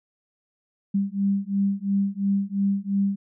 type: beating tone pair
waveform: sine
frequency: 196.7 / 199.6 Hz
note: G3 / G3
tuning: +6 / +32 cents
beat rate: 2.9 Hz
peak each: -24 dBFS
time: 0.94-3.16 s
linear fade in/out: 10 ms
effects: none